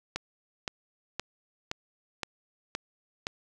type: click train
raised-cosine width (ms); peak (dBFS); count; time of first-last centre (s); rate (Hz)
0.2; -14; 7; 0.16-3.269; 1.93
effects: none